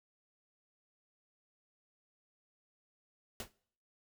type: noise with exponential decay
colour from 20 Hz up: pink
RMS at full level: -37 dBFS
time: 3.4-3.52 s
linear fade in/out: 1 ms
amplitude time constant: 24 ms
effects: noise-tail reverb RT60 0.6 s tail -23 dB re dry